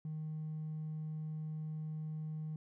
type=tone with hard clipping; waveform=sine; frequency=155.56 Hz; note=D#3; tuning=in tune; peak=-39 dBFS; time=0.05-2.56 s; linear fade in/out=2 ms; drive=1 dB; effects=none